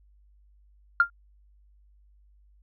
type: tone with exponential decay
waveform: sine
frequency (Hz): 1396.9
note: F6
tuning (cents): 0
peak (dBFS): -11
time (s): 1-1.1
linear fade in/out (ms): 2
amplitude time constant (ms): 20
effects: tanh soft clip ceiling -8 dBFS + added 50 Hz sine -56 dBFS peak until 2.62 s